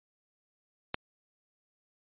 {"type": "click", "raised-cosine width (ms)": 0.3, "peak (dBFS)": -14, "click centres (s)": 0.944, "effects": ["resampled to 8000 Hz"]}